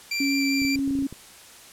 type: tone with vibrato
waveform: 25% pulse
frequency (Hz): 2351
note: D7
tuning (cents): +1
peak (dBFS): -21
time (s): 0.11-0.76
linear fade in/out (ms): 5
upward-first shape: sine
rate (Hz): 5.1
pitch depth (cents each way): 9
type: tone with pitch glide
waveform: sine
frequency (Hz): 277.2 to 274.5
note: C#4 to C#4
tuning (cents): 0 to -17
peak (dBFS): -22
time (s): 0.2-1.07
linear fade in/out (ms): 5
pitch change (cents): -17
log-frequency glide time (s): 0.3-0.52
type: clicks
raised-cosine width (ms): 3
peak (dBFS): -25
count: 10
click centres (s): 0.619 / 0.65 / 0.758 / 0.791 / 0.877 / 0.908 / 0.953 / 0.989 / 1.024 / 1.126
effects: white hiss -47 dBFS RMS until 1.72 s + low-pass 11000 Hz 12 dB/octave